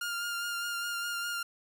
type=tone with vibrato; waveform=sawtooth; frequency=1405 Hz; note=F6; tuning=10 cents sharp; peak=-29 dBFS; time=0.01-1.43 s; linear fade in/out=5 ms; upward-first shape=sine; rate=4.9 Hz; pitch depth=19 cents each way; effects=none